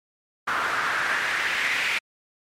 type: noise with band-pass filter sweep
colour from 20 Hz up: pink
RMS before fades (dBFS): -25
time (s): 0.47-1.99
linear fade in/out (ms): 10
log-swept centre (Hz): 1300 to 2300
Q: 3.3
effects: MP3 64 kbps